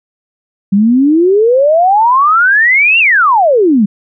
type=exponential two-way sweep; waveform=sine; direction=up then down; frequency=191.4 to 2808 to 191.4 Hz; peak=-5 dBFS; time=0.72-3.86 s; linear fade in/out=10 ms; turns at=2.99 s; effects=none